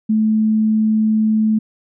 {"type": "tone", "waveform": "sine", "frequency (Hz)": 217.4, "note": "A3", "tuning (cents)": -21, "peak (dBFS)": -12, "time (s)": [0.09, 1.59], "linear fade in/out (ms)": 10, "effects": []}